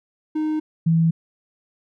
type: tone pair in turn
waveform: triangle / sine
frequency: 309.2 / 164.16 Hz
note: D#4 / E3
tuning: -11 / -7 cents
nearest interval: major seventh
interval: 1096 cents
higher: first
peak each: -18 / -14 dBFS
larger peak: second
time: 0.35-0.6 / 0.86-1.11 s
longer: neither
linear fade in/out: 10 ms
effects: none